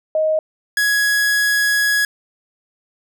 sine / 45% pulse tone pair in turn, 626 / 1671.2 Hz, D#5 / G#6, +10 / +10 cents, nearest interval octave + perfect fourth, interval 1700 cents, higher second, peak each -14 dBFS, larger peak neither, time 0.15-0.39 / 0.77-2.05 s, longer second, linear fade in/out 2 ms, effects none

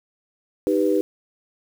sine chord, Eb augmented, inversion none, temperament equal, 311.1 / 392 / 493.9 Hz, Eb4 / G4 / B4, 0 / 0 / 0 cents, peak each -21 / -21 / -22 dBFS, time 0.67-1.01 s, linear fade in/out 0 ms, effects 7-bit

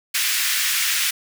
pink high-pass noise, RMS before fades -21 dBFS, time 0.14-1.11 s, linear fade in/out 10 ms, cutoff 1700 Hz, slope 24 dB/octave, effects none

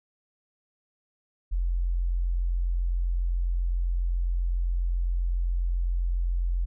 sine tone, 43.73 Hz, F1, 3 cents sharp, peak -23 dBFS, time 1.51-6.66 s, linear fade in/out 20 ms, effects none

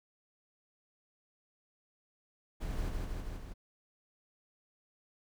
brown noise with echo, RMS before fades -37 dBFS, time 2.6-2.9 s, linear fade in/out 20 ms, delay 160 ms, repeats 4, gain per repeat -2 dB, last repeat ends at 3.54 s, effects none

